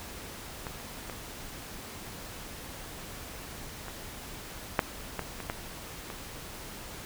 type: clicks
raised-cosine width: 0.5 ms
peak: -23 / -28 / -23 / -25 / -7 / -17 / -23 / -16 / -24 dBFS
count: 9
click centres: 0.668 / 0.8 / 1.098 / 3.883 / 4.792 / 5.193 / 5.403 / 5.499 / 6.102 s
effects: pink hiss -43 dBFS RMS until 7.05 s